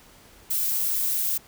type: noise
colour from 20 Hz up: violet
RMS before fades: -25 dBFS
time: 0.5-1.38 s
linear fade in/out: 10 ms
effects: pink hiss -52 dBFS RMS until 1.47 s